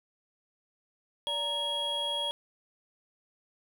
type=tone cluster; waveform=triangle; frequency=579 / 931 / 3300 Hz; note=D5 / A#5 / G#7; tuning=-25 / -2 / -12 cents; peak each=-36 / -36 / -29 dBFS; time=1.27-2.31 s; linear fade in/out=0 ms; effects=none